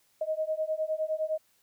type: beating tone pair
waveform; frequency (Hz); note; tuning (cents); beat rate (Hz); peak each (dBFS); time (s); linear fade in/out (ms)
sine; 622.3 / 632.1; D#5 / D#5; 0 / +27; 9.8; -31; 0.21-1.38; 5
effects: white hiss -68 dBFS RMS until 1.62 s